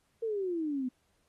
sine exponential sweep, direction down, 466.2 to 246.9 Hz, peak -30 dBFS, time 0.22-0.89 s, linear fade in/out 10 ms, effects pink hiss -74 dBFS RMS until 1.28 s + AAC 32 kbps

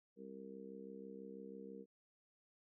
harmonic tone, 66.1 Hz, C2, 18 cents sharp, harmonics 3 / 4 / 5 / 6 / 7, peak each -54 / -57 / -60 / -58 / -53 dBFS, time 0.16-1.86 s, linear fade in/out 50 ms, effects none

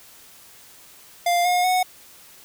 square tone with pitch steps, 698.5 / 716.9 / 735.8 Hz, F5 / F5 / F#5, 0 / +45 / -10 cents, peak -18 dBFS, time 1.26-1.83 s, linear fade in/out 5 ms, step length 190 ms, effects white hiss -48 dBFS RMS until 2.44 s

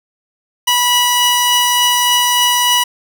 sawtooth tone pair together, 977.8 / 2930 Hz, B5 / F#7, -18 / -18 cents, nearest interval octave + perfect fifth, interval 1900 cents, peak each -10 / -10 dBFS, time 0.67-2.84 s, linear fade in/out 10 ms, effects none

